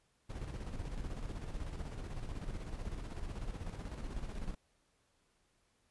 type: noise with tremolo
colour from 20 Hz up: brown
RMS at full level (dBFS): -40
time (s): 0.29-4.55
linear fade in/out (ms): 10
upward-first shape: square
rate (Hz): 16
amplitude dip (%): 45
effects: pink hiss -75 dBFS RMS until 5.9 s + resampled to 24000 Hz